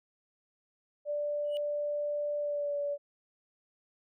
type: tone with pitch glide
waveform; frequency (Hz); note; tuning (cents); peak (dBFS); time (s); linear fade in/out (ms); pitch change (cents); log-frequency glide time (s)
sine; 587.3 to 575.5; D5 to D5; 0 to -35; -30; 1.05-2.98; 50; -35; 2.39-2.77
type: tone with exponential growth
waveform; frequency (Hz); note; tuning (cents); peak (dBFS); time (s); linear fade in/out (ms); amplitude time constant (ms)
triangle; 2933; F#7; -16; -37; 1.44-1.57; 0; 27
effects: none